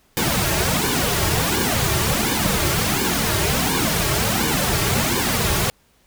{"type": "noise with flanger", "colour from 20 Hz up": "pink", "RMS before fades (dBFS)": -20, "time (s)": [0.17, 5.7], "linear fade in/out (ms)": 0, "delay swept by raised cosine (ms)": [1.5, 4.1], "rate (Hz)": 1.4, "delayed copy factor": -0.95, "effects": ["pink hiss -59 dBFS RMS until 6.06 s"]}